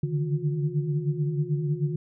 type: tone cluster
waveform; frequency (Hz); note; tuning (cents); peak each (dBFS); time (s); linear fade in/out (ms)
sine; 142.5 / 149.1 / 158.5 / 357.6; C#3 / D3 / D#3 / F4; +48 / +27 / +32 / +41; -29 / -27 / -31 / -35; 0.03-1.96; 5
effects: none